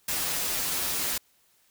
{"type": "noise with comb filter", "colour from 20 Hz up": "white", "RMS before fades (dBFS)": -29, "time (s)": [0.08, 1.18], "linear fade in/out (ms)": 5, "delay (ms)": 9.2, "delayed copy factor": -0.6, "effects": ["white hiss -65 dBFS RMS until 1.7 s"]}